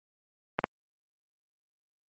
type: clicks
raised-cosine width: 0.5 ms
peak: -9 dBFS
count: 2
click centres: 0.59 / 0.641 s
effects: high-pass 150 Hz 12 dB/octave + Opus 24 kbps